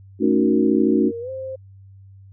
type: chord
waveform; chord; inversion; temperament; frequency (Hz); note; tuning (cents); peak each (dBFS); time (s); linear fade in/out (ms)
sine; D# half-diminished seventh; second; equal; 220 / 277.2 / 311.1 / 370; A3 / C#4 / D#4 / F#4; 0 / 0 / 0 / 0; -20; 0.19-1.12; 50
type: tone with pitch glide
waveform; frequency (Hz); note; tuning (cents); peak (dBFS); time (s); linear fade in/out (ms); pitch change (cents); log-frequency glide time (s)
sine; 466.2 to 526.3; A#4 to C5; 0 to +10; -27; 0.22-1.56; 10; +210; 1.2-1.3
effects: added 97 Hz sine -42 dBFS peak until 2.32 s